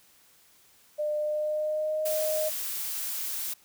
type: tone with pitch glide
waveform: sine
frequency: 601 to 620.8 Hz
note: D5 to D#5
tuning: +40 to -4 cents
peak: -26 dBFS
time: 0.98-2.5 s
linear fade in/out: 20 ms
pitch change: +56 cents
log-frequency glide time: 1.17-2.04 s
type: noise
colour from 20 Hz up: blue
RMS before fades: -33 dBFS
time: 2.05-3.54 s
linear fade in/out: 10 ms
effects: white hiss -60 dBFS RMS until 3.64 s